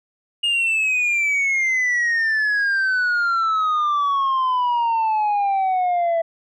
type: exponential sweep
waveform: sine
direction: down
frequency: 2857 to 659.3 Hz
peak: -14 dBFS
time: 0.43-6.22 s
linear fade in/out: 10 ms
effects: tanh soft clip ceiling -16 dBFS